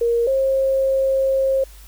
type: tone pair in turn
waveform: sine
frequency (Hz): 469.2 / 535.5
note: A#4 / C5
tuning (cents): +11 / +40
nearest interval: major second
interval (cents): 229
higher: second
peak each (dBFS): -15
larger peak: neither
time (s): 0.01-0.27 / 0.27-1.64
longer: second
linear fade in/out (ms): 5
effects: added 50 Hz sine -40 dBFS peak until 1.87 s + white hiss -48 dBFS RMS until 1.87 s